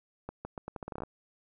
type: accelerating click train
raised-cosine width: 1 ms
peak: -24 dBFS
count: 13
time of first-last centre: 0.29-1.035 s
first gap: 160 ms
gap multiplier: 0.8
effects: none